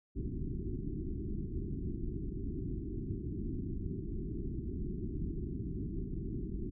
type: low-pass noise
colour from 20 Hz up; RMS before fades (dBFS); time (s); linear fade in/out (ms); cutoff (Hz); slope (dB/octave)
pink; -38; 0.15-6.71; 20; 390; 96
effects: none